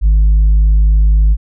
sine tone, 51.91 Hz, G#1, in tune, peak -3 dBFS, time 0.01-1.37 s, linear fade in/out 50 ms, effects tanh soft clip ceiling -5 dBFS

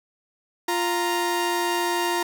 sawtooth tone pair together, 349.2 / 932.3 Hz, F4 / A#5, 0 / 0 cents, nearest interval octave + perfect fourth, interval 1700 cents, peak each -21 dBFS, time 0.68-2.23 s, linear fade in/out 5 ms, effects none

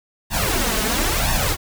pink noise with flanger, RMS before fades -20 dBFS, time 0.3-1.57 s, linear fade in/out 50 ms, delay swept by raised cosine 1.1 to 4.7 ms, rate 0.99 Hz, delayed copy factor +0.95, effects none

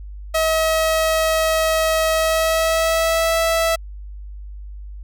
sawtooth tone with pitch glide, 640 to 658 Hz, D#5 to E5, +49 to -3 cents, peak -12 dBFS, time 0.34-3.76 s, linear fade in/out 10 ms, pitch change +48 cents, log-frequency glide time 2.13-3.38 s, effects added 50 Hz sine -31 dBFS peak until 5.03 s

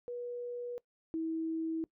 sine tone pair in turn, 484.8 / 323.6 Hz, B4 / E4, -32 / -32 cents, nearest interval perfect fifth, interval 700 cents, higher first, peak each -37 / -32 dBFS, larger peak second, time 0.08-0.78 / 1.14-1.84 s, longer neither, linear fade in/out 0 ms, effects noise-tail reverb RT60 0.1 s tail -21 dB re dry

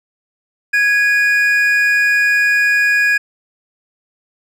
triangle tone pair together, 1661.2 / 2451 Hz, G#6 / D#7, 0 / -27 cents, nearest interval perfect fifth, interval 673 cents, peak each -10 / -15 dBFS, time 0.73-3.18 s, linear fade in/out 10 ms, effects none

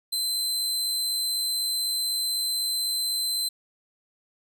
sawtooth tone, 4074 Hz, C8, 47 cents flat, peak -22 dBFS, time 0.12-3.49 s, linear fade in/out 10 ms, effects none

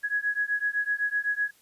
sine beating tone pair, 1667 / 1674.9 Hz, G#6 / G#6, +6 / +14 cents, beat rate 7.9 Hz, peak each -28 dBFS, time 0.03-1.51 s, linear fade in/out 20 ms, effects white hiss -61 dBFS RMS until 1.61 s + resampled to 32000 Hz

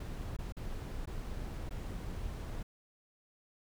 brown noise with dropouts, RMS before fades -40 dBFS, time 0-2.63 s, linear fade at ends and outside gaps 5 ms, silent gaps 0.367-0.387 / 0.523-0.567 / 1.057-1.072 / 1.693-1.707 s, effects none

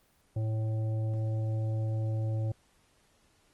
harmonic tone, 110 Hz, A2, in tune, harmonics 1 / 3 / 5 / 7, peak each -28 / -44 / -43 / -52 dBFS, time 0.36-2.52 s, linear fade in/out 5 ms, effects pink hiss -67 dBFS RMS until 3.53 s + Opus 24 kbps

